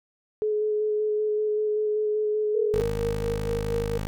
sine tone with vibrato, 425.1 Hz, G#4, 40 cents sharp, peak -22 dBFS, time 0.42-2.81 s, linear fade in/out 0 ms, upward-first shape square, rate 5.2 Hz, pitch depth 10 cents each way
sine tone with tremolo, 466.2 Hz, A#4, in tune, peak -24 dBFS, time 2.54-3.98 s, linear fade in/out 10 ms, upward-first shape sine, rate 4.3 Hz, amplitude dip 60%
15% pulse tone, 51.91 Hz, G#1, in tune, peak -22 dBFS, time 2.74-4.07 s, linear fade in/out 0 ms
effects none

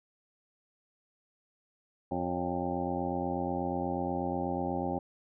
harmonic tone with a mistuned harmonic, 88.2 Hz, F2, 18 cents sharp, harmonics 1 / 2 / 3 / 4 / 5 / 6 / 7 / 8 / 9 / 10, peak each -42 / -38 / -36 / -38 / -46 / -38 / -45 / -43 / -36 / -46 dBFS, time 2.11-4.99 s, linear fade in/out 5 ms, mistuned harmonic 6, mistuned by +65 cents, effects none

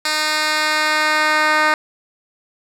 10% pulse tone with band-pass filter sweep, 306.9 Hz, D#4, 24 cents flat, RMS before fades -17 dBFS, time 0.05-1.74 s, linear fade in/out 2 ms, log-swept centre 4300 to 1700 Hz, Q 0.84, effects none

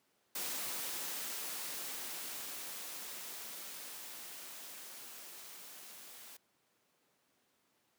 white noise with level ramp, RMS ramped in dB -39 to -53 dBFS, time 0.35-6.37 s, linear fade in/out 5 ms, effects pink hiss -75 dBFS RMS until 7.98 s + high-pass 200 Hz 12 dB/octave

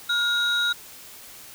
sine tone pair together, 1423 / 3812 Hz, F6 / A#7, +32 / +38 cents, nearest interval octave + perfect fourth, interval 1706 cents, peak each -21 dBFS, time 0.09-0.73 s, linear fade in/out 10 ms, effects tanh soft clip ceiling -17 dBFS + white hiss -44 dBFS RMS until 1.54 s

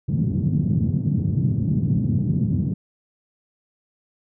white band-pass noise, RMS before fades -21 dBFS, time 0.08-2.74 s, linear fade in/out 10 ms, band 100 to 190 Hz, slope 24 dB/octave, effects none

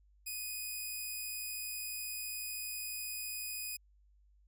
5% pulse tone, 2489 Hz, D#7, in tune, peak -29 dBFS, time 0.26-3.77 s, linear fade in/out 10 ms, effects added 50 Hz sine -63 dBFS peak until 4.47 s

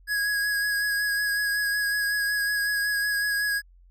square tone with vibrato, 1661.2 Hz, G#6, in tune, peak -24 dBFS, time 0.07-3.62 s, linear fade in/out 50 ms, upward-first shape sine, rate 5.4 Hz, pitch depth 20 cents each way, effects added 44 Hz sine -51 dBFS peak until 3.9 s

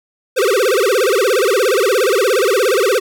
square tone with vibrato, 445 Hz, A4, 20 cents sharp, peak -12 dBFS, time 0.36-3 s, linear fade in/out 20 ms, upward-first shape sine, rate 17 Hz, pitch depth 300 cents each way, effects none

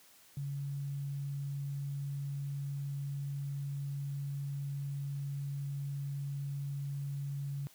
sine tone, 140.3 Hz, C#3, 21 cents sharp, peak -35 dBFS, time 0.37-7.67 s, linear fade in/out 0 ms, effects white hiss -61 dBFS RMS until 7.74 s + high-pass 60 Hz 12 dB/octave

